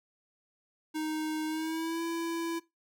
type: tone with pitch glide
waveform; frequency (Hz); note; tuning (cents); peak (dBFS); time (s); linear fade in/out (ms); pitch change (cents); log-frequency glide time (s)
square; 311.2 to 333.5; D#4 to E4; 0 to +20; -32; 0.94-2.6; 20; +120; 1.46-2.02
effects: noise-tail reverb RT60 0.2 s tail -19 dB re dry